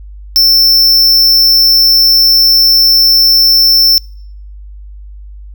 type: tone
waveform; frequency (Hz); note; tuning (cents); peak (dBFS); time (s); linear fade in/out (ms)
square; 5360; E8; +28; -4; 0.36-3.98; 0
effects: noise-tail reverb RT60 0.6 s tail -26 dB re dry + added 50 Hz sine -27 dBFS peak until 5.54 s